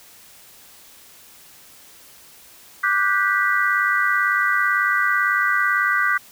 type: chord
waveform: sine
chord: G major seventh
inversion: second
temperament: just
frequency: 1176 / 1470 / 1568 / 1960 Hz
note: D6 / F#6 / G6 / B6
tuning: +2 / -12 / 0 / -14 cents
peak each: -22 dBFS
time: 2.83-6.18 s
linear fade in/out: 10 ms
effects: white hiss -47 dBFS RMS until 6.31 s